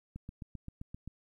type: click train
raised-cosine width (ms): 5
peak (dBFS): -30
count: 8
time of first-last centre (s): 0.16-1.076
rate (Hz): 7.64
effects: 12-bit